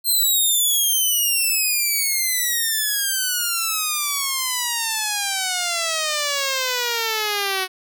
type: exponential sweep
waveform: 5% pulse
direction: down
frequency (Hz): 4186 to 370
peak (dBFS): -9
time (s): 0.04-7.68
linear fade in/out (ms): 50
effects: none